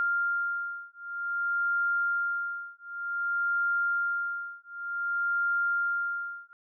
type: beating tone pair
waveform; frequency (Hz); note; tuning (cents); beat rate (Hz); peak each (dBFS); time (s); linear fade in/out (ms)
sine; 1396.9 / 1397.44; F6 / F6; 0 / +1; 0.54; -30; 0-6.53; 0
effects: none